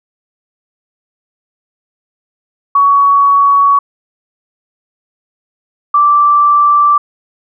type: tone pair in turn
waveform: sine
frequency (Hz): 1124 / 1169.3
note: C#6 / D6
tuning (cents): +24 / -8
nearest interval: minor second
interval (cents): 68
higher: second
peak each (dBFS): -5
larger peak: neither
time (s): 2.75-3.79 / 5.94-6.98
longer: neither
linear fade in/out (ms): 5
effects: none